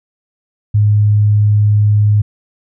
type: tone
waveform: sine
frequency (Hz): 104.6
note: G#2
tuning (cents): +13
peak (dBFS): -7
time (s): 0.74-2.22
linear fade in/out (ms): 10
effects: none